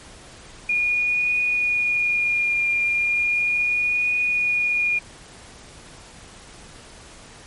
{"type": "tone with vibrato", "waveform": "sine", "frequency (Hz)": 2432, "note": "D#7", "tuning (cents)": -40, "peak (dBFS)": -18, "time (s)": [0.69, 4.99], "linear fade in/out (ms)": 5, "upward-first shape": "triangle", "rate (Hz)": 0.36, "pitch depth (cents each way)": 23, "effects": ["pink hiss -44 dBFS RMS until 7.46 s", "MP3 48 kbps"]}